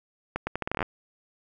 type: accelerating click train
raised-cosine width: 0.5 ms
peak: -13 dBFS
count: 12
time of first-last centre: 0.36-0.827 s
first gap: 110 ms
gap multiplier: 0.78
effects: none